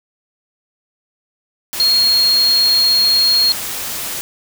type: tone in noise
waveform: sine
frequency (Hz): 4270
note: C8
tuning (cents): +34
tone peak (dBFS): -10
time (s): 1.8-3.52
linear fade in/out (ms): 0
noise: white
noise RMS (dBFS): -24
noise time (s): 1.73-4.21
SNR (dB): +11
effects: none